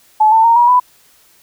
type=tone with pitch steps; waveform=sine; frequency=861 / 892.4 / 924.9 / 958.7 / 993.6 Hz; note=A5 / A5 / A#5 / A#5 / B5; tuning=-38 / +24 / -14 / +48 / +10 cents; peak=-6 dBFS; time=0.2-0.8 s; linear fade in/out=10 ms; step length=120 ms; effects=white hiss -50 dBFS RMS until 1.42 s